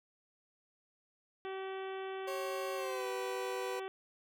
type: harmonic tone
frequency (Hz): 382.9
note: G4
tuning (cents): -41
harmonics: 1 / 2 / 3 / 4 / 5 / 6 / 7 / 8 / 9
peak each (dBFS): -40 / -46 / -50 / -52 / -54 / -56 / -57 / -58 / -59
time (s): 1.45-3.88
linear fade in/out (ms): 0
type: tone with pitch glide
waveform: 30% pulse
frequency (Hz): 547 to 493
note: C#5 to B4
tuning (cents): -23 to -3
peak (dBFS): -36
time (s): 2.27-3.8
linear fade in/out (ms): 10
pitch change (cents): -180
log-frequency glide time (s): 2.75-3.08
effects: none